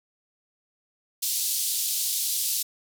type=band-pass noise; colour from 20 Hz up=white; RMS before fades=-27 dBFS; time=1.22-2.63 s; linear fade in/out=10 ms; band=3600 to 15000 Hz; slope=24 dB/octave; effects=none